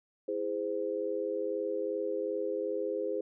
sine chord, E augmented, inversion none, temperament just, 329.6 / 412 / 515 Hz, E4 / G#4 / B#4, 0 / -14 / -28 cents, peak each -38 / -34 / -34 dBFS, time 0.28-3.21 s, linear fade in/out 5 ms, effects none

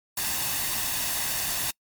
white noise with comb filter, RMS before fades -28 dBFS, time 0.17-1.71 s, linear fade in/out 5 ms, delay 1.1 ms, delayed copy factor +0.5, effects noise-tail reverb RT60 0.1 s tail -26 dB re dry + MP3 96 kbps

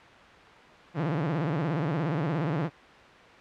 sawtooth tone with vibrato, 155.56 Hz, D#3, in tune, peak -22 dBFS, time 0.94-2.7 s, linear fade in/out 50 ms, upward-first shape sine, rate 17 Hz, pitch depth 210 cents each way, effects white hiss -49 dBFS RMS until 3.4 s + low-pass 2000 Hz 12 dB/octave

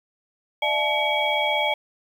sine tone cluster, 599 / 675 / 860 / 2263 / 3295 Hz, D5 / E5 / A5 / C#7 / G#7, +34 / +41 / -40 / +35 / -14 cents, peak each -26 / -32 / -25 / -25 / -27 dBFS, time 0.62-1.74 s, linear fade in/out 5 ms, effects 8-bit

